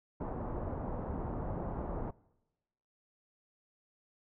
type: low-pass noise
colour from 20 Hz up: pink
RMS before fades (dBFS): -38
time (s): 0.2-2.11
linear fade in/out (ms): 10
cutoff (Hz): 1000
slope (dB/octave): 24
effects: noise-tail reverb RT60 1.0 s tail -23 dB re dry